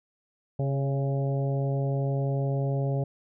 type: harmonic tone with a mistuned harmonic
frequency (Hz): 136.9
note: C#3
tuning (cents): -21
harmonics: 1 / 2 / 3 / 4 / 5 / 6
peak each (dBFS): -25 / -38 / -35 / -35 / -39 / -46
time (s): 0.59-3.04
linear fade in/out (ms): 5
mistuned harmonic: 4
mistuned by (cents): +28
effects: none